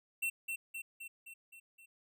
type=tone with echo; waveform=square; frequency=2706 Hz; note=E7; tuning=45 cents sharp; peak=-33 dBFS; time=0.22-0.3 s; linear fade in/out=10 ms; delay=260 ms; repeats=6; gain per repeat=-4 dB; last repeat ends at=1.86 s; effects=none